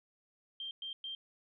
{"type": "tone bursts", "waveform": "sine", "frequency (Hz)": 3168, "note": "G7", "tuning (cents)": 18, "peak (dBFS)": -39, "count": 3, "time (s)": [0.6, 1.15], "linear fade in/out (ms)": 2, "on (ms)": 110, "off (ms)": 110, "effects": []}